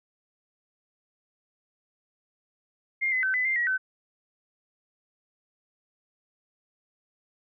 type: tone with pitch steps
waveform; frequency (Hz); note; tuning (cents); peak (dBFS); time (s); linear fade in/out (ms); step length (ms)
sine; 2117 / 2028 / 1533 / 2007 / 2095 / 1913 / 1524; C7 / B6 / G6 / B6 / C7 / A#6 / G6; +20 / +45 / -39 / +27 / +2 / +44 / -49; -23; 3.01-3.78; 20; 110
effects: none